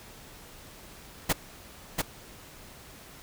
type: noise with echo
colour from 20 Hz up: pink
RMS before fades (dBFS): -24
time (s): 1.29-1.33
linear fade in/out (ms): 10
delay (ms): 690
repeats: 1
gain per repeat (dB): -3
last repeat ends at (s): 2.02
effects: pink hiss -49 dBFS RMS until 3.22 s